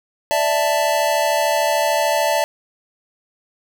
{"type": "chord", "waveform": "square", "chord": "D suspended second", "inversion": "none", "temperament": "just", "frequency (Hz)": [587.3, 660.7, 881], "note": ["D5", "E5", "A5"], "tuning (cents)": [0, 4, 2], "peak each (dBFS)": -21, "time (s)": [0.31, 2.44], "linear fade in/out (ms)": 0, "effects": []}